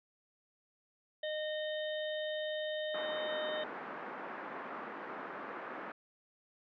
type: harmonic tone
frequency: 614 Hz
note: D#5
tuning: 23 cents flat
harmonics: 1 / 3 / 5 / 6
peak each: -36 / -44 / -46 / -46 dBFS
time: 1.23-3.64 s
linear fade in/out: 5 ms
type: band-pass noise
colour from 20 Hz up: white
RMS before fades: -44 dBFS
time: 2.94-5.92 s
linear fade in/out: 5 ms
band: 210 to 1600 Hz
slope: 24 dB/octave
effects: none